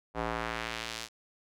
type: tone with band-pass filter sweep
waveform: square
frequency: 56.6 Hz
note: A1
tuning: 50 cents sharp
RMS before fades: -36 dBFS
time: 0.14-1.09 s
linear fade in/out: 50 ms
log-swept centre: 780 to 5600 Hz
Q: 0.91
effects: none